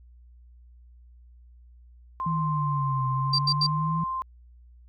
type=tone; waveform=sine; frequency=1046.5 Hz; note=C6; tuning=in tune; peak=-27 dBFS; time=2.2-4.22 s; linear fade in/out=0 ms
type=exponential two-way sweep; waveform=sine; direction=down then up; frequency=164.81 to 129.7 to 164.81 Hz; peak=-25 dBFS; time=2.26-4.04 s; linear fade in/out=5 ms; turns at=3.07 s
type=tone bursts; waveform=sine; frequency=4699 Hz; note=D8; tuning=in tune; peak=-20 dBFS; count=3; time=3.33-3.667 s; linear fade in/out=5 ms; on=57 ms; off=83 ms
effects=tanh soft clip ceiling -10 dBFS + added 60 Hz sine -49 dBFS peak until 4.88 s